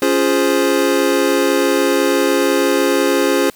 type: chord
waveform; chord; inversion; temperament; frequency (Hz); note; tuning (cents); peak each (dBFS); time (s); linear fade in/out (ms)
square; Db major seventh; none; equal with one note detuned; 279.1 / 349.2 / 415.3 / 523.3; Db4 / F4 / Ab4 / C5; +12 / 0 / 0 / 0; -19; 0.02-3.5; 2
effects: white hiss -47 dBFS RMS until 3.55 s